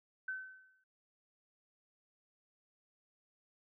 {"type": "tone with exponential decay", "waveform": "sine", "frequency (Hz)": 1526, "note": "G6", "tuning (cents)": -47, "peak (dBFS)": -35, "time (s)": [0.28, 0.84], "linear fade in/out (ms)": 5, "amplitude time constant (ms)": 120, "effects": ["noise-tail reverb RT60 0.7 s tail -24 dB re dry"]}